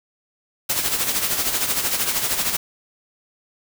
white noise with tremolo, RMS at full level -20 dBFS, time 0.69-2.57 s, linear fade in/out 10 ms, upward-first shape sine, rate 13 Hz, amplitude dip 55%, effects none

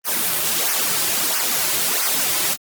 white noise with flanger, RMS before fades -20 dBFS, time 0.04-2.57 s, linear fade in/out 50 ms, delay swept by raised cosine 0.25 to 4.35 ms, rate 1.5 Hz, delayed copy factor -0.8, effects high-pass 150 Hz 12 dB/octave + Opus 24 kbps

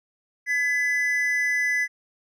triangle tone pair together, 1699.7 / 2004 Hz, G#6 / B6, +40 / +25 cents, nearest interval minor third, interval 285 cents, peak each -26 / -20 dBFS, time 0.46-1.88 s, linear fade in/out 50 ms, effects none

